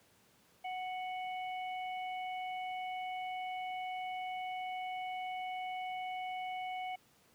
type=harmonic tone; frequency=740 Hz; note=F#5; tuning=in tune; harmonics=1 / 3 / 4; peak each=-38 / -46 / -52 dBFS; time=0.64-6.96 s; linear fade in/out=10 ms; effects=pink hiss -67 dBFS RMS until 7.34 s + high-pass 100 Hz 12 dB/octave